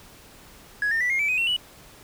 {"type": "tone with pitch steps", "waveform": "triangle", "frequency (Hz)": [1674, 1815, 1967.9, 2134, 2313, 2508, 2719, 2948], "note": ["G#6", "A#6", "B6", "C7", "D7", "D#7", "F7", "F#7"], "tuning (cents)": [13, -47, -7, 34, -27, 13, -47, -7], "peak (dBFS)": -18, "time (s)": [0.82, 1.564], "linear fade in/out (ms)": 2, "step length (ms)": 93, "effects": ["tanh soft clip ceiling -17 dBFS", "pink hiss -49 dBFS RMS until 2.03 s"]}